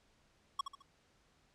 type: tone with echo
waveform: square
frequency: 1108.7 Hz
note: C#6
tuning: in tune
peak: -32 dBFS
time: 0.59-0.61 s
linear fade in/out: 5 ms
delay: 71 ms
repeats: 3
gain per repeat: -8 dB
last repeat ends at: 0.823 s
effects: pink hiss -71 dBFS RMS until 1.54 s + low-pass 7000 Hz 12 dB/octave